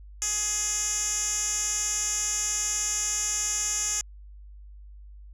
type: tone with band-pass filter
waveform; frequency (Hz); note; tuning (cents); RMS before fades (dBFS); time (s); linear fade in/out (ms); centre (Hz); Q
10% pulse; 418.9; G#4; +15; -28; 0.22-4.01; 0; 7000; 5.3
effects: added 50 Hz sine -43 dBFS peak until 5.33 s